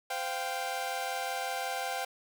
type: chord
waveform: sawtooth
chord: C suspended fourth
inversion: none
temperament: equal with one note detuned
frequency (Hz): 516 / 698.5 / 784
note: C5 / F5 / G5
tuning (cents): -24 / 0 / 0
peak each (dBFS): -36 / -34 / -31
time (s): 0.1-2.05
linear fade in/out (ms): 5
effects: 10-bit